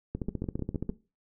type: two click trains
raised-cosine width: 3 ms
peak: -19 / -21 dBFS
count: 12 / 5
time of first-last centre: 0.15-0.893 / 0.29-0.898 s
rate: 14.8 / 6.58 Hz
effects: noise-tail reverb RT60 0.3 s tail -17 dB re dry